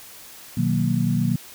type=chord; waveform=sine; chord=B major seventh; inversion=none; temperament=equal; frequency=123.47 / 155.56 / 185 / 233.1 Hz; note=B2 / D#3 / F#3 / A#3; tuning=0 / 0 / 0 / 0 cents; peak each=-24 dBFS; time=0.57-1.36 s; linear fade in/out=5 ms; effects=white hiss -43 dBFS RMS until 1.54 s